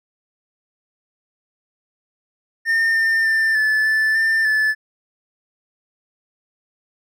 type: tone with pitch steps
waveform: triangle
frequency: 1816 / 1805 / 1787 / 1739 / 1753 / 1790 / 1739 Hz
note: A#6 / A6 / A6 / A6 / A6 / A6 / A6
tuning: -46 / +44 / +26 / -21 / -7 / +29 / -21 cents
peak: -13 dBFS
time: 2.65-4.75 s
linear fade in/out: 50 ms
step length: 300 ms
effects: none